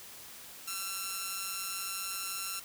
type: tone with amplitude modulation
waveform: 5% pulse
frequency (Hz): 1353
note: E6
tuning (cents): +45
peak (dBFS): -21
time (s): 0.67-2.6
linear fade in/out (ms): 10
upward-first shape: sine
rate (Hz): 189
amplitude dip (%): 60
effects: white hiss -49 dBFS RMS until 2.64 s